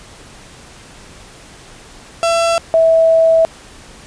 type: tone pair in turn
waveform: 35% pulse / sine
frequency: 671 / 652.3 Hz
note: E5 / E5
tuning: +31 / -18 cents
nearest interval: unison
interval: 49 cents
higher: first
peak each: -10 / -7 dBFS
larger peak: second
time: 2.23-2.58 / 2.74-3.45 s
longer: second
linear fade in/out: 0 ms
effects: pink hiss -39 dBFS RMS until 4.06 s + resampled to 22050 Hz